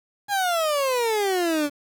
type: exponential sweep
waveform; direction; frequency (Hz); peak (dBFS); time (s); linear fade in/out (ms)
30% pulse; down; 830.6 to 283; -18; 0.28-1.7; 50
effects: 8-bit